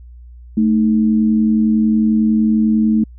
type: tone pair together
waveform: sine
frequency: 219.7 / 310.7 Hz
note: A3 / D#4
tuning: -2 / -2 cents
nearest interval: tritone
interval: 600 cents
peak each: -11 / -20 dBFS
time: 0.57-3.04 s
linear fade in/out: 5 ms
effects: added 60 Hz sine -35 dBFS peak until 3.18 s